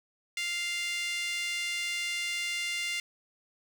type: tone with high-pass filter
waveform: 5% pulse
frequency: 698 Hz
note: F5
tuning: 1 cent flat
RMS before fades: -33 dBFS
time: 0.37-3 s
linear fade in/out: 2 ms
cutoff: 2300 Hz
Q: 7.6
effects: none